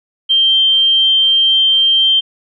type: tone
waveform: sine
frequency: 3149 Hz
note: G7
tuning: 7 cents sharp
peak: -8 dBFS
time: 0.29-2.21 s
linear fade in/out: 20 ms
effects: none